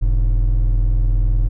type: tone pair together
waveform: triangle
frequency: 41.2 / 103.83 Hz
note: E1 / G#2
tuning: 0 / 0 cents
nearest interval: octave + major third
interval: 1600 cents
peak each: -11 / -21 dBFS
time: 0.01-1.49 s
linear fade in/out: 20 ms
effects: none